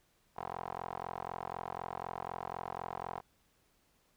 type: tone with band-pass filter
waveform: 15% pulse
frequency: 44 Hz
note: F1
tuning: 14 cents sharp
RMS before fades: -42 dBFS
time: 0.36-3.21 s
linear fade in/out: 20 ms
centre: 870 Hz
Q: 3.8
effects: pink hiss -72 dBFS RMS until 4.16 s